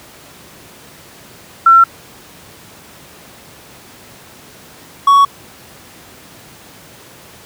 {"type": "tone pair in turn", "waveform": ["sine", "triangle"], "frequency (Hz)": [1351, 1118], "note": ["E6", "C#6"], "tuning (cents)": [42, 14], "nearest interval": "minor third", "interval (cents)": 328, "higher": "first", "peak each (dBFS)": -3, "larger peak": "neither", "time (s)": [[1.66, 1.84], [5.07, 5.25]], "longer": "neither", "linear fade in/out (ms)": 5, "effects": ["pink hiss -39 dBFS RMS until 7.45 s", "high-pass 100 Hz 12 dB/octave"]}